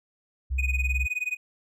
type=tone; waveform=sine; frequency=65.41 Hz; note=C2; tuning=in tune; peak=-24 dBFS; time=0.5-1.07 s; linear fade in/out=20 ms
type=tone with tremolo; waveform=triangle; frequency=2489 Hz; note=D#7; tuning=in tune; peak=-22 dBFS; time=0.58-1.37 s; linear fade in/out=10 ms; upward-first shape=sine; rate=19 Hz; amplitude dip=95%
effects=none